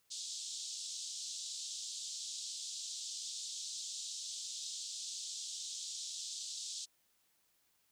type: band-pass noise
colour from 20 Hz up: white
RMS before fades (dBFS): -44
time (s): 0.1-6.86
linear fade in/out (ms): 20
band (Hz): 3400 to 7800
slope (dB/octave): 48
effects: white hiss -75 dBFS RMS until 7.91 s